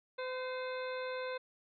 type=harmonic tone with a mistuned harmonic; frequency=511 Hz; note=C5; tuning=41 cents flat; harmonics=1 / 2 / 3 / 4 / 5 / 7 / 8; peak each=-38 / -45 / -46 / -50 / -51 / -53 / -54 dBFS; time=0.18-1.38 s; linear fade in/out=10 ms; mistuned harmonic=4; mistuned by=+45 cents; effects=none